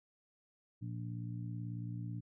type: harmonic tone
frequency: 58.27 Hz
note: A#1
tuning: in tune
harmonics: 2 / 3 / 4 / 5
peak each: -40 / -46 / -54 / -50 dBFS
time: 0.81-2.21 s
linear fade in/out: 20 ms
effects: none